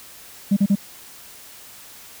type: tone bursts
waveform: sine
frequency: 200 Hz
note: G3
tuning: 35 cents sharp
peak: -11 dBFS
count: 3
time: 0.51-0.755 s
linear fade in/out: 10 ms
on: 57 ms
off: 37 ms
effects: tanh soft clip ceiling -11 dBFS + white hiss -43 dBFS RMS until 2.2 s